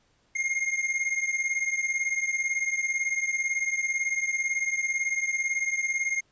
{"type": "beating tone pair", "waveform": "square", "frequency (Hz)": [2128, 2146], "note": ["C7", "C7"], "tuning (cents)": [29, 43], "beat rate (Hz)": 18, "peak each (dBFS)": [-28, -31], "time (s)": [0.35, 6.21], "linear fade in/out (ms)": 10, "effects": ["pink hiss -67 dBFS RMS until 6.31 s", "resampled to 16000 Hz"]}